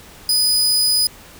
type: tone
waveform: sawtooth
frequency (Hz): 4978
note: D#8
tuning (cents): 0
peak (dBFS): -11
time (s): 0.29-1.07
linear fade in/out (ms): 2
effects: pink hiss -42 dBFS RMS until 1.39 s